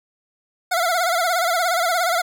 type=tone with vibrato; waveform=25% pulse; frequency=697 Hz; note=F5; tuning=4 cents flat; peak=-14 dBFS; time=0.71-2.22 s; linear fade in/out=10 ms; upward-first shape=sine; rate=17 Hz; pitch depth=100 cents each way; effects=none